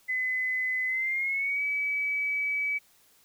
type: tone with pitch glide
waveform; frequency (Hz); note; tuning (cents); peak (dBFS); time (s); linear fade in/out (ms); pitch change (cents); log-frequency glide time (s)
sine; 2025 to 2286; B6 to D7; +43 to -47; -26; 0.08-2.79; 20; +210; 0.87-1.63
effects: white hiss -62 dBFS RMS until 3.24 s